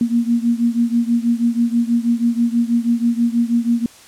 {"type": "beating tone pair", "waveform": "sine", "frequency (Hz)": [233.1, 239.3], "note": ["A#3", "A#3"], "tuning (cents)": [0, 46], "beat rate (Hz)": 6.2, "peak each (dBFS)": [-16, -18], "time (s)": [0.01, 3.86], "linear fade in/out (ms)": 2, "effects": ["white hiss -44 dBFS RMS until 4.07 s", "low-pass 10000 Hz 12 dB/octave"]}